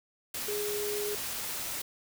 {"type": "tone in noise", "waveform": "sine", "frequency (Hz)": 415.3, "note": "G#4", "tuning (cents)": 0, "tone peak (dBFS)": -32, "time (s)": [0.48, 1.15], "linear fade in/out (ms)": 5, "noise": "white", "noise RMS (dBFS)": -36, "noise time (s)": [0.34, 1.82], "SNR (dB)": 1, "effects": []}